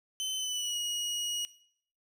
25% pulse tone with pitch glide, 3054 to 2898 Hz, G7 to F#7, -46 to -37 cents, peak -28 dBFS, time 0.2-1.45 s, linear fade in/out 0 ms, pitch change -91 cents, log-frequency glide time 0.37-0.77 s, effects noise-tail reverb RT60 0.6 s tail -18 dB re dry

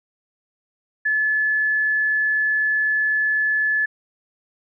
sine tone, 1724 Hz, A6, 36 cents flat, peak -17 dBFS, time 1.05-3.86 s, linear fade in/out 10 ms, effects none

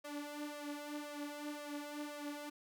sawtooth tone with flanger, 293.5 Hz, D4, 1 cent flat, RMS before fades -45 dBFS, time 0.04-2.5 s, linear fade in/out 10 ms, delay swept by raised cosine 1.8 to 4.9 ms, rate 1.9 Hz, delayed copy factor +0.75, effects none

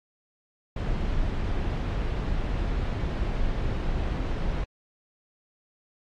brown noise, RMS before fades -27 dBFS, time 0.76-4.64 s, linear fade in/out 5 ms, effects low-pass 4000 Hz 12 dB/octave + AAC 48 kbps

